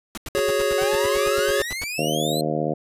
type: noise bursts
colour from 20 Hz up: pink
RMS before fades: -32 dBFS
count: 16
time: 0.15-1.84 s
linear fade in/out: 0 ms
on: 25 ms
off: 86 ms
type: chord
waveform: square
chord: F# suspended second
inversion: none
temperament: equal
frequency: 370 / 415.3 / 554.4 Hz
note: F#4 / G#4 / C#5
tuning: 0 / 0 / 0 cents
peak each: -28 / -24 / -23 dBFS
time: 0.35-1.62 s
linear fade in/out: 0 ms
type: exponential sweep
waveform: sawtooth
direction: up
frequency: 733 to 4186 Hz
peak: -24 dBFS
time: 0.78-2.41 s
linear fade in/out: 2 ms
type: harmonic tone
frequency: 77 Hz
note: D#2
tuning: 17 cents flat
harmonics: 2 / 3 / 4 / 5 / 6 / 7 / 8 / 9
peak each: -28 / -30 / -29 / -31 / -30 / -28 / -32 / -29 dBFS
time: 1.98-2.74 s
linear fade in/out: 10 ms
effects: resampled to 32000 Hz